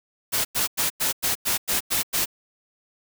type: noise bursts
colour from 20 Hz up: white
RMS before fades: -23 dBFS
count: 9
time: 0.32-2.258 s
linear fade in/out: 20 ms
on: 130 ms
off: 96 ms
effects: none